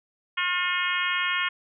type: harmonic tone with a mistuned harmonic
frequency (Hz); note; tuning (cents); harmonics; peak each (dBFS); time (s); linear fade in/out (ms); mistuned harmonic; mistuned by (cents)
359.3; F4; +49; 3 / 4 / 5 / 6 / 7 / 8 / 9; -31 / -30 / -30 / -30 / -33 / -32 / -34; 0.37-1.49; 10; 4; -21
effects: none